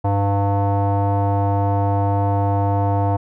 square tone with low-pass filter, 99.9 Hz, G2, 33 cents sharp, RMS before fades -18 dBFS, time 0.04-3.17 s, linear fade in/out 10 ms, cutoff 810 Hz, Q 6.9, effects none

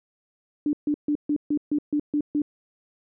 sine tone bursts, 295 Hz, D4, 8 cents sharp, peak -20 dBFS, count 9, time 0.66-2.419 s, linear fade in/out 2 ms, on 71 ms, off 140 ms, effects none

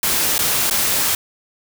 white noise with dropouts, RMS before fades -18 dBFS, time 0.03-1.15 s, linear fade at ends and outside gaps 2 ms, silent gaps 0.381-0.39 / 0.699-0.709 s, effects none

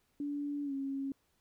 sine tone with pitch glide, 288.4 to 273.2 Hz, D4 to C#4, -31 to -25 cents, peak -34 dBFS, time 0.2-1.12 s, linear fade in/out 2 ms, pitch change -94 cents, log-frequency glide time 0.64-0.73 s, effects pink hiss -75 dBFS RMS until 1.4 s

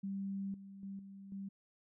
sine tone with level steps, 196 Hz, G3, in tune, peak -37 / -49 / -42 / -49 / -41 dBFS, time 0.03-1.49 s, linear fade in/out 10 ms, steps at 0.54 / 0.83 / 0.99 / 1.32 s, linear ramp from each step 2 ms, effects none

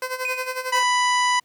15% pulse tone with tremolo, 512 Hz, C5, 38 cents flat, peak -17 dBFS, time 0.02-0.83 s, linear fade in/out 2 ms, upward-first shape sine, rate 11 Hz, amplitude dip 75%
triangle tone with exponential decay, 2489 Hz, D#7, in tune, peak -20 dBFS, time 0.25-0.85 s, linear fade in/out 2 ms, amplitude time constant 130 ms
harmonic tone, 990 Hz, B5, 4 cents sharp, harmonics 1 / 2 / 3 / 4 / 5 / 6 / 7 / 9 / 10, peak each -19 / -23 / -28 / -35 / -33 / -34 / -34 / -42 / -39 dBFS, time 0.72-1.4 s, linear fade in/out 10 ms
effects pink hiss -65 dBFS RMS until 1.44 s + high-pass 150 Hz 12 dB/octave

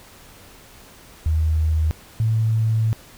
sine tone pair in turn, 78.8 / 111.16 Hz, D#2 / A2, +23 / +18 cents, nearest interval tritone, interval 595 cents, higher second, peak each -16 dBFS, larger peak neither, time 1.26-1.91 / 2.2-2.93 s, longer second, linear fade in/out 0 ms, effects pink hiss -46 dBFS RMS until 3.17 s

